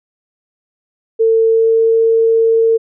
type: tone with pitch glide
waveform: sine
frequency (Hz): 450 to 452.9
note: A4 to A#4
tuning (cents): +39 to -50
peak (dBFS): -8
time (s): 1.19-2.78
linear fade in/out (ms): 20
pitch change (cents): +11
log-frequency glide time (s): 1.47-2.02
effects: none